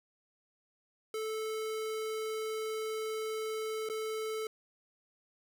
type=tone with dropouts; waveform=square; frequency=437.5 Hz; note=A4; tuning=10 cents flat; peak=-35 dBFS; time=1.14-4.47 s; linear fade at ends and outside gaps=2 ms; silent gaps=3.889-3.898 s; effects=none